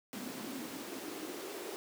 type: noise with high-pass filter sweep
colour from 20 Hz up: pink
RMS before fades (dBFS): -43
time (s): 0.13-1.76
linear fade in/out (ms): 0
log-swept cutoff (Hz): 220 to 390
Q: 4.8
effects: none